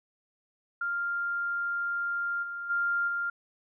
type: tone with level steps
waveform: sine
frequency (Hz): 1396.9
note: F6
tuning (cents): 0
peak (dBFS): -28 / -34 / -25 / -28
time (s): 0.81-3.3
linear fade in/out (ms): 5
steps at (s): 2.42 / 2.69 / 3.07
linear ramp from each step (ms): 20
effects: none